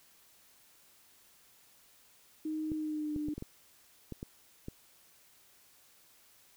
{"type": "tone with pitch glide", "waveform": "sine", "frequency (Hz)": [311.1, 300.2], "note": ["D#4", "D4"], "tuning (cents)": [0, 38], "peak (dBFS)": -33, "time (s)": [2.45, 3.34], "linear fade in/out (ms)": 5, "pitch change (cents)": -62, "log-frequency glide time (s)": [2.73, 3.13]}
{"type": "clicks", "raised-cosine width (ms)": 3, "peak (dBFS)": -27, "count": 8, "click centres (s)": [2.718, 3.162, 3.285, 3.38, 3.424, 4.123, 4.229, 4.684]}
{"effects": ["white hiss -63 dBFS RMS until 6.56 s"]}